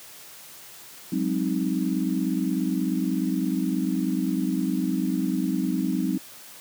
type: chord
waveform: sine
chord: Ab dominant seventh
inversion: third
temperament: equal with one note detuned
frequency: 185 / 204.9 / 261.6 / 311.1 Hz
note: Gb3 / Ab3 / C4 / Eb4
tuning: 0 / -23 / 0 / 0 cents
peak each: -27 / -30 / -27 / -28 dBFS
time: 1.12-6.18 s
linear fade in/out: 5 ms
effects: white hiss -45 dBFS RMS until 6.6 s + high-pass 100 Hz 12 dB/octave